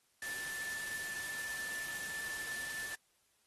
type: tone in noise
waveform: sine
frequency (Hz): 1760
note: A6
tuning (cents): 0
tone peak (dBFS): -40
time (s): 0.22-2.95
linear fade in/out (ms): 2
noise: white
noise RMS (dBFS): -45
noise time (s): 0.22-2.95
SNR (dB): +2
effects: white hiss -74 dBFS RMS until 3.46 s + AAC 32 kbps